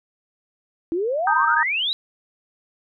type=exponential sweep; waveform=sine; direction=up; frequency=320 to 4002 Hz; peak=-20 dBFS; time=0.92-1.93 s; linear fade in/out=0 ms
type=chord; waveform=sine; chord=Eb major; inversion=second; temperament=equal; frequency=932.3 / 1244.5 / 1568 Hz; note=Bb5 / Eb6 / G6; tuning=0 / 0 / 0 cents; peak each=-21 dBFS; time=1.27-1.63 s; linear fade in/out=2 ms
effects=none